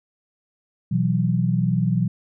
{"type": "chord", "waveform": "sine", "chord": "B suspended fourth", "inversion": "none", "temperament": "just", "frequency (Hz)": [123.47, 164.63, 185.21], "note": ["B2", "E3", "F#3"], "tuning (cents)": [0, -2, 2], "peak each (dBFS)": -22, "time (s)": [0.91, 2.08], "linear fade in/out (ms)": 10, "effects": []}